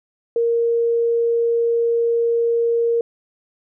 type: tone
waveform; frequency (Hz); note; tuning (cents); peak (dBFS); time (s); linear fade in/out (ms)
sine; 466.2; A#4; 0; -15; 0.36-3.01; 2
effects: none